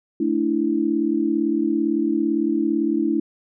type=chord; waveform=sine; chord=A suspended fourth; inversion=none; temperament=equal with one note detuned; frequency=220 / 291.8 / 329.6 Hz; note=A3 / D4 / E4; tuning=0 / -11 / 0 cents; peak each=-25 / -22 / -21 dBFS; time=0.2-3.2 s; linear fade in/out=5 ms; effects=none